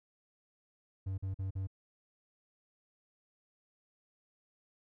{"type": "tone bursts", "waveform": "triangle", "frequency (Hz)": 95.7, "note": "G2", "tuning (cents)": -41, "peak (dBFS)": -32, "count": 4, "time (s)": [1.06, 1.672], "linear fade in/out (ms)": 10, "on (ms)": 120, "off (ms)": 44, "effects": []}